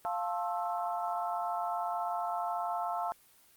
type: chord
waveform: sine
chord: F major seventh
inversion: none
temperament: equal with one note detuned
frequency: 698.5 / 880 / 1065.4 / 1318.5 Hz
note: F5 / A5 / C6 / E6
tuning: 0 / 0 / +31 / 0 cents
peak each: -34 / -36 / -40 / -39 dBFS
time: 0.05-3.12 s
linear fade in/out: 0 ms
effects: white hiss -62 dBFS RMS until 3.56 s + Opus 24 kbps